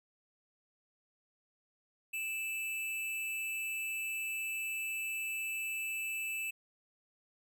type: tone with amplitude modulation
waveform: square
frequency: 2637 Hz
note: E7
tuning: in tune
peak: -34 dBFS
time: 2.13-6.51 s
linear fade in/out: 10 ms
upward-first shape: sine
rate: 264 Hz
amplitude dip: 45%
effects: none